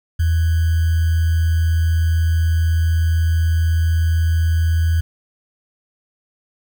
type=tone with sample-and-hold; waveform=sine; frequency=82 Hz; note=E2; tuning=9 cents flat; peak=-13 dBFS; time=0.19-5.01 s; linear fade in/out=10 ms; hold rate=1575 Hz; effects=none